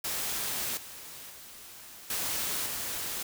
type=noise with level steps; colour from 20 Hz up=white; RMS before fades=-33 / -45 / -48 / -32 / -35 dBFS; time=0.04-3.23 s; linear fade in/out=5 ms; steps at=0.77 / 1.3 / 2.1 / 2.66 s; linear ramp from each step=2 ms; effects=none